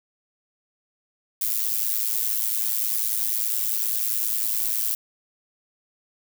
violet noise with amplitude modulation, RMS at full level -21 dBFS, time 1.41-4.95 s, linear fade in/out 5 ms, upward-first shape sine, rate 110 Hz, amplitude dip 85%, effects none

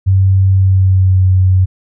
sine tone with pitch glide, 95.7 to 93.19 Hz, G2 to F#2, -41 to +13 cents, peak -6 dBFS, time 0.06-1.66 s, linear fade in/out 20 ms, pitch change -46 cents, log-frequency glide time 0.52-1.26 s, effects none

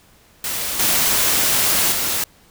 white noise with level steps, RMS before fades -24 / -17 / -21 dBFS, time 0.44-2.24 s, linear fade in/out 2 ms, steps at 0.79 / 1.92 s, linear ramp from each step 5 ms, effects pink hiss -52 dBFS RMS until 2.5 s

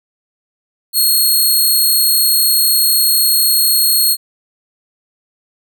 10% pulse tone, 4284 Hz, C8, 40 cents sharp, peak -3 dBFS, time 0.93-4.17 s, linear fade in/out 50 ms, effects none

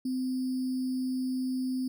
sine tone with sample-and-hold, 257.2 Hz, C4, 30 cents flat, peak -28 dBFS, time 0.05-1.88 s, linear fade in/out 5 ms, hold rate 4900 Hz, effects none

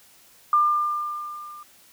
sine tone with level ramp, 1198 Hz, D6, 34 cents sharp, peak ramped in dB -14 to -39 dBFS, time 0.53-1.63 s, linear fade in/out 2 ms, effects white hiss -54 dBFS RMS until 1.92 s

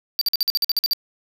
square tone bursts, 4650 Hz, D8, 18 cents flat, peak -17 dBFS, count 11, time 0.19-0.933 s, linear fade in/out 0 ms, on 23 ms, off 49 ms, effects none

